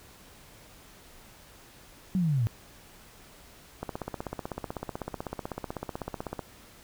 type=linear sweep; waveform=sine; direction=down; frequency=193 to 105.7 Hz; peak=-23 dBFS; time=2.15-2.47 s; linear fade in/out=0 ms
type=click train; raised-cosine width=1 ms; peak=-19 dBFS; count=42; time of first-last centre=3.83-6.393 s; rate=16 Hz
effects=pink hiss -53 dBFS RMS until 6.83 s